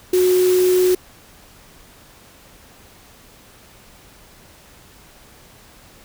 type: tone in noise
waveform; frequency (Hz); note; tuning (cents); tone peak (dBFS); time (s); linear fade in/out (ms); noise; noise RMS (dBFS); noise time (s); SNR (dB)
sine; 365.8; F#4; -20; -12; 0.13-0.95; 5; white; -28; 0.13-0.95; +13
effects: pink hiss -47 dBFS RMS until 6.04 s